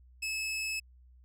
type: tone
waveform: sawtooth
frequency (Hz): 2595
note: E7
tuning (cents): -28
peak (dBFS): -29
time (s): 0.22-0.8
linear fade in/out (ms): 10
effects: added 62 Hz sine -55 dBFS peak until 1.24 s + low-pass 12000 Hz 12 dB/octave